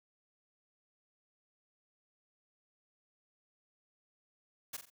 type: noise with echo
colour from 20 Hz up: white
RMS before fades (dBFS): -40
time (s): 4.73-4.77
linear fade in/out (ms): 10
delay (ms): 44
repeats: 3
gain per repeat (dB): -8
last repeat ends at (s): 4.902
effects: none